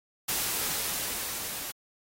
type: noise with level ramp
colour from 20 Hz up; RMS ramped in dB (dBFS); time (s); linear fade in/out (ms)
white; -28 to -37; 0.28-1.72; 10
effects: AAC 48 kbps